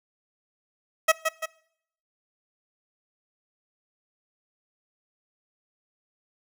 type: tone with echo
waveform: 15% pulse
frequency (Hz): 641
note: E5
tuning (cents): -49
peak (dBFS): -9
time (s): 1.08-1.12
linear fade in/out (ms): 10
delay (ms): 170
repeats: 2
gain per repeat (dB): -6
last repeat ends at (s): 1.46
effects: noise-tail reverb RT60 0.7 s tail -22 dB re dry